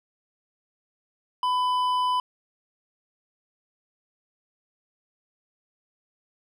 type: tone with hard clipping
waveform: sine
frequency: 1000 Hz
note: B5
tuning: 21 cents sharp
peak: -23 dBFS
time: 1.43-2.2 s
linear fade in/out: 2 ms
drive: 7 dB
effects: none